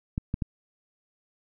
clicks, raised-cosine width 5 ms, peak -15 dBFS, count 3, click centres 0.179 / 0.341 / 0.422 s, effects none

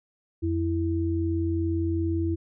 sine tone pair together, 87.41 / 330 Hz, F2 / E4, +2 / +2 cents, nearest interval octave + major seventh, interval 2300 cents, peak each -26 dBFS, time 0.42-2.36 s, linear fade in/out 20 ms, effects none

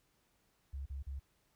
sine tone bursts, 68.5 Hz, C#2, 20 cents flat, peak -39 dBFS, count 3, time 0.73-1.196 s, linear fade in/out 10 ms, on 130 ms, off 38 ms, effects pink hiss -75 dBFS RMS until 1.55 s

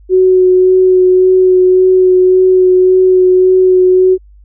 sine tone with vibrato, 370 Hz, F#4, in tune, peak -4 dBFS, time 0.09-4.18 s, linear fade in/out 50 ms, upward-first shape sine, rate 1.8 Hz, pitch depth 12 cents each way, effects added 50 Hz sine -37 dBFS peak until 4.44 s

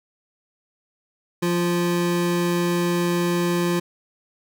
square tone pair together, 174.4 / 347.9 Hz, F3 / F4, -2 / -7 cents, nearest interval octave, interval 1195 cents, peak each -23 dBFS, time 1.42-3.8 s, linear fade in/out 10 ms, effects none

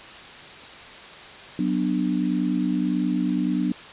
sine chord, B minor, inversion second, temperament just, 185.21 / 246.9 / 296.3 Hz, F#3 / B3 / D4, +2 / 0 / +15 cents, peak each -25 dBFS, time 1.59-3.72 s, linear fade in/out 2 ms, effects white hiss -41 dBFS RMS until 3.92 s + resampled to 8000 Hz

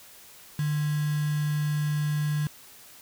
sine tone with quantisation, 150 Hz, D3, 37 cents sharp, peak -24 dBFS, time 0.59-2.47 s, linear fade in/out 2 ms, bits 6, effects white hiss -50 dBFS RMS until 3.01 s

